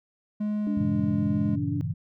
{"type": "tone with pitch glide", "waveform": "triangle", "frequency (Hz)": [210.1, 207.2], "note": ["G#3", "G#3"], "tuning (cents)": [20, -4], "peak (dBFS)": -23, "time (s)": [0.4, 1.56], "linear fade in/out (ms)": 10, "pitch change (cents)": -24, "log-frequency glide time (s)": [0.62, 0.76]}
{"type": "tone with vibrato", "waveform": "sine", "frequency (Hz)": 288.4, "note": "D4", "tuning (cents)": -31, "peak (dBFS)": -29, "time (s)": [0.67, 1.81], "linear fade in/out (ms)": 0, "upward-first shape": "sine", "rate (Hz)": 7.7, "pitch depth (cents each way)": 24}
{"type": "chord", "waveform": "sine", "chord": "G diminished seventh", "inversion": "none", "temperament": "equal", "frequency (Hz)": [98, 116.54, 138.59, 164.81], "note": ["G2", "Bb2", "Db3", "Fb3"], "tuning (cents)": [0, 0, 0, 0], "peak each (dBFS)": -32, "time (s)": [0.77, 1.94], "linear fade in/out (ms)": 5}
{"effects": []}